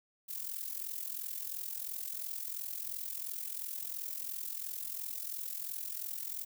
violet noise with amplitude modulation, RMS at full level -37 dBFS, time 0.28-6.45 s, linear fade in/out 20 ms, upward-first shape sine, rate 42.9 Hz, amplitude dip 75%, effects none

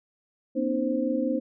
sine tone cluster, 240.3 / 265.3 / 305 / 523 Hz, B3 / C4 / D#4 / C5, -47 / +24 / -34 / -1 cents, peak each -29 dBFS, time 0.55-1.4 s, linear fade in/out 20 ms, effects none

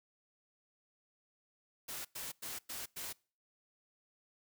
white noise bursts, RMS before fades -43 dBFS, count 5, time 1.88-3.13 s, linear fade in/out 10 ms, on 170 ms, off 100 ms, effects noise-tail reverb RT60 0.4 s tail -25 dB re dry

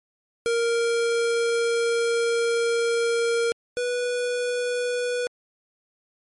square tone pair in turn, 466.2 / 490.1 Hz, A#4 / B4, 0 / -13 cents, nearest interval minor second, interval 87 cents, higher second, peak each -21 / -24 dBFS, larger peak first, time 0.46-3.52 / 3.77-5.27 s, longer first, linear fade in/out 0 ms, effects MP3 48 kbps

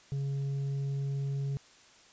sine tone with tanh clipping, 138.59 Hz, C#3, in tune, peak -31 dBFS, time 0.12-1.57 s, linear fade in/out 0 ms, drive 4 dB, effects white hiss -58 dBFS RMS until 2.12 s + resampled to 16000 Hz

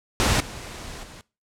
pink noise with level steps, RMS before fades -20 / -37 / -43 dBFS, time 0.2-1.21 s, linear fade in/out 0 ms, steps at 0.4 / 1.03 s, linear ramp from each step 5 ms, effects noise-tail reverb RT60 0.3 s tail -21 dB re dry + low-pass 9000 Hz 12 dB/octave

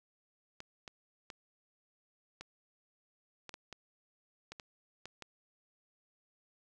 clicks, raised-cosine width 0.2 ms, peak -28 dBFS, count 11, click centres 0.604 / 0.878 / 1.302 / 2.41 / 3.493 / 3.541 / 3.727 / 4.52 / 4.598 / 5.056 / 5.223 s, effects none

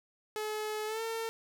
sawtooth tone with pitch glide, 428 to 452.4 Hz, A4 to A4, -48 to +48 cents, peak -30 dBFS, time 0.36-1.29 s, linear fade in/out 0 ms, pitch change +96 cents, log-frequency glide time 0.86-1.02 s, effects none

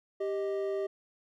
triangle tone pair together, 392.6 / 624 Hz, G4 / D#5, +3 / +5 cents, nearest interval minor sixth, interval 802 cents, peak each -29 / -34 dBFS, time 0.2-0.87 s, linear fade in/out 10 ms, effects none

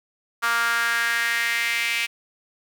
sawtooth tone with high-pass filter sweep, 233.1 Hz, A#3, in tune, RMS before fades -23 dBFS, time 0.42-2.07 s, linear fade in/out 20 ms, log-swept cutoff 1300 to 2400 Hz, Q 4.3, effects none

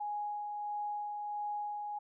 sine tone with tremolo, 830.6 Hz, G#5, in tune, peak -34 dBFS, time 0-1.99 s, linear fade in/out 10 ms, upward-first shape sine, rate 1.5 Hz, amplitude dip 30%, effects none

